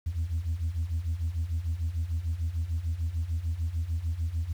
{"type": "beating tone pair", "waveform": "sine", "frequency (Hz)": [78.2, 84.9], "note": ["D#2", "F2"], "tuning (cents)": [9, -48], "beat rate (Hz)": 6.7, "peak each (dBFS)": [-31, -28], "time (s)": [0.06, 4.53], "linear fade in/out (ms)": 10, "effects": ["tanh soft clip ceiling -23 dBFS", "9-bit"]}